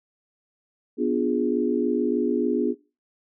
sine chord, B diminished seventh, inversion none, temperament equal with one note detuned, 246.9 / 293.7 / 351.9 / 415.3 Hz, B3 / D4 / F4 / Ab4, 0 / 0 / +13 / 0 cents, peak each -25 / -26 / -26 / -26 dBFS, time 0.97-2.75 s, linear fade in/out 50 ms, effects noise-tail reverb RT60 0.3 s tail -19 dB re dry

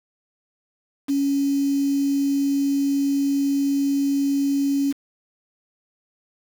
sine tone with quantisation, 278.8 Hz, C#4, 10 cents sharp, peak -18 dBFS, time 1.08-4.93 s, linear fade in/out 20 ms, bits 6, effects none

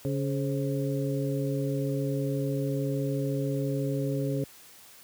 harmonic tone with a mistuned harmonic, 140 Hz, C#3, 18 cents sharp, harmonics 1 / 2 / 3 / 4, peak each -29 / -32 / -34 / -35 dBFS, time 0.05-4.44 s, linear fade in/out 0 ms, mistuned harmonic 4, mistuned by -83 cents, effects white hiss -52 dBFS RMS until 5.03 s + high-pass 60 Hz 12 dB/octave

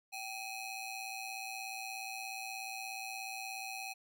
sawtooth ring-modulated tone, 1661.2 Hz, G#6, in tune, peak -34 dBFS, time 0.12-3.94 s, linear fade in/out 20 ms, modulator 889 Hz, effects none

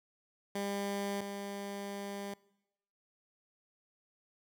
15% pulse tone pair in turn, 200 / 200 Hz, G3 / G3, +35 / +35 cents, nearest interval unison, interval 0 cents, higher neither, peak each -28 / -33 dBFS, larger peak first, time 0.55-1.21 / 1.21-2.34 s, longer second, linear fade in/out 5 ms, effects noise-tail reverb RT60 0.9 s tail -23 dB re dry

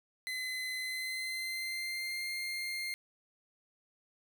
30% pulse tone with pitch glide, 2034 to 2114 Hz, C7 to C7, -50 to +17 cents, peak -33 dBFS, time 0.27-2.94 s, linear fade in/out 0 ms, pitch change +67 cents, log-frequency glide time 0.77-2.3 s, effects none

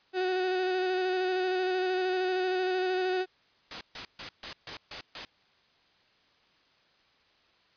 35% pulse tone with vibrato, 370 Hz, F#4, in tune, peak -25 dBFS, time 0.13-3.26 s, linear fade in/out 50 ms, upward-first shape square, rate 13 Hz, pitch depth 18 cents each way
white noise bursts, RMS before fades -37 dBFS, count 7, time 3.71-5.25 s, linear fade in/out 2 ms, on 100 ms, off 140 ms
effects white hiss -65 dBFS RMS until 7.76 s + resampled to 11025 Hz

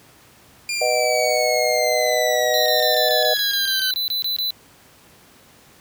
20% pulse linear sweep, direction down, 2408 to 1521 Hz, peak -17 dBFS, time 0.69-3.91 s, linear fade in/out 2 ms
sine chord, B major, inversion none, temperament just, 493.9 / 617.4 / 740.8 Hz, B4 / D#5 / F#5, 0 / -14 / +2 cents, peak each -23 / -20 / -24 dBFS, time 0.81-3.34 s, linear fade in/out 5 ms
square tone bursts, 4000 Hz, B7, 21 cents sharp, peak -21 dBFS, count 14, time 2.54-4.506 s, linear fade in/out 0 ms, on 120 ms, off 22 ms
effects pink hiss -50 dBFS RMS until 5.8 s + high-pass 80 Hz 12 dB/octave

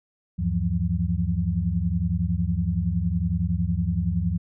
sine tone cluster, 76.2 / 97 / 167.1 / 177.9 Hz, D#2 / G2 / E3 / F3, -36 / -18 / +24 / +32 cents, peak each -27 dBFS, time 0.38-4.38 s, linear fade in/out 20 ms, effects none

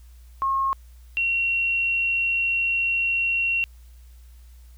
sine tone pair in turn, 1081 / 2737 Hz, C#6 / F7, -44 / -36 cents, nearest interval octave + major third, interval 1608 cents, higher second, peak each -20 dBFS, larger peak neither, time 0.42-0.73 / 1.17-3.64 s, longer second, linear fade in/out 0 ms, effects added 60 Hz sine -44 dBFS peak until 4.77 s + white hiss -61 dBFS RMS until 4.77 s

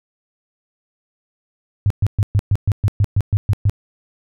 sine tone bursts, 101.7 Hz, G#2, 36 cents flat, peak -11 dBFS, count 12, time 1.86-3.696 s, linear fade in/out 0 ms, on 43 ms, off 120 ms, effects none

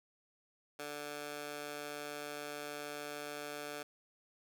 15% pulse tone with high-pass filter, 146.83 Hz, D3, in tune, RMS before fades -44 dBFS, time 0.79-3.83 s, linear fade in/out 5 ms, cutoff 530 Hz, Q 0.66, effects none

